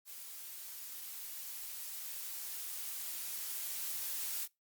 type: noise with level ramp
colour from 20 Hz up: blue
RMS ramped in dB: -48 to -38 dBFS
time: 0.05-4.48 s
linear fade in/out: 50 ms
effects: noise-tail reverb RT60 0.2 s tail -22 dB re dry + Opus 48 kbps